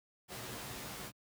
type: noise with comb filter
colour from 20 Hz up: pink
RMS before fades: -44 dBFS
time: 0.28-1.12 s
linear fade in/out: 50 ms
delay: 12 ms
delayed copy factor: -0.9
effects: high-pass 80 Hz 12 dB/octave